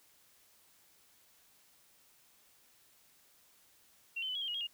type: tone with pitch steps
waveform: sine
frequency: 2741 / 3070 / 3007 / 3311 / 3174 / 2893 / 3258 / 2841 Hz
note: F7 / G7 / F#7 / G#7 / G7 / F#7 / G#7 / F7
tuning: -33 / -37 / +27 / -6 / +21 / -40 / -34 / +29 cents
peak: -35 dBFS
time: 4.16-4.672 s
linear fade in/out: 10 ms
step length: 64 ms
effects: white hiss -66 dBFS RMS until 4.73 s